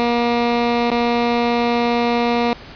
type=tone with dropouts; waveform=15% pulse; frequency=237.7 Hz; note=A#3; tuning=34 cents sharp; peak=-9 dBFS; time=0-2.53 s; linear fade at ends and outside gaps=0 ms; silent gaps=0.903-0.916 s; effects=pink hiss -38 dBFS RMS until 2.75 s + resampled to 11025 Hz